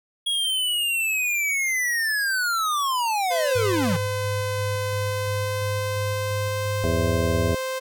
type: linear sweep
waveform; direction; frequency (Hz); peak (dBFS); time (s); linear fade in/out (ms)
square; down; 3321 to 146.83; -22; 0.26-3.97; 10
type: tone with pitch glide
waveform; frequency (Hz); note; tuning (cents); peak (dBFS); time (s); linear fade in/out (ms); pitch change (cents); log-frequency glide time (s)
sawtooth; 510 to 521.3; C5 to C5; -44 to -6; -22; 3.3-7.8; 20; +38; 4.77-6.97
type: tone with tremolo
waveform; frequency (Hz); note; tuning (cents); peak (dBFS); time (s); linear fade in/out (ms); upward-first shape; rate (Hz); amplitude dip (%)
sine; 102.1; G#2; -29; -25; 3.55-7.53; 10; square; 2.9; 25
type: harmonic tone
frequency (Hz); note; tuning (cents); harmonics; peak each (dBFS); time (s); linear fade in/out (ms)
82.41; E2; 0; 1 / 2 / 3 / 4 / 5 / 6 / 7 / 8; -25 / -30 / -29 / -33 / -28 / -35 / -35 / -32; 6.84-7.55; 0
effects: none